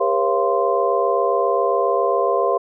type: tone cluster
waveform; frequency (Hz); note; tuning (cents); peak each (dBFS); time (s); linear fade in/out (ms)
sine; 399.9 / 479.6 / 547 / 684 / 1043; G4 / A#4 / C#5 / F5 / C6; +35 / +49 / -23 / -36 / -6; -22; 0-2.58; 10
effects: none